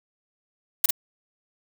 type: noise with echo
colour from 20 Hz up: blue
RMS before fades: -17 dBFS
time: 0.84-0.86 s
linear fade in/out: 5 ms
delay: 48 ms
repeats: 1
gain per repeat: -4 dB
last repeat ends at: 0.908 s
effects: none